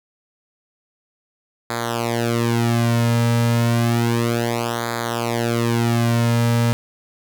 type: tone with flanger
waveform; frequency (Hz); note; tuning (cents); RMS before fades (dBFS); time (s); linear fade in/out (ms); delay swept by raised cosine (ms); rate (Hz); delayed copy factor
sawtooth; 117.4; A#2; +13; -19; 1.7-6.73; 0; 0.35 to 2.75; 0.31; -0.9
effects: none